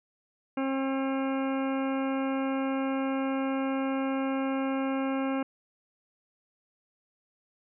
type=harmonic tone with a mistuned harmonic; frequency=268.5 Hz; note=C4; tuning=45 cents sharp; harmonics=1 / 2 / 3 / 4 / 5 / 6 / 8 / 9 / 10; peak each=-28 / -34 / -38 / -40 / -42 / -44 / -46 / -47 / -48 dBFS; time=0.57-5.43 s; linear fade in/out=5 ms; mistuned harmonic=10; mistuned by=+62 cents; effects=none